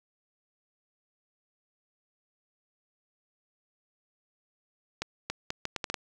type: accelerating click train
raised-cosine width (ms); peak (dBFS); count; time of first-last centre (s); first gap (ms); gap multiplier
0.2; -14; 8; 5.02-5.942; 280; 0.73
effects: none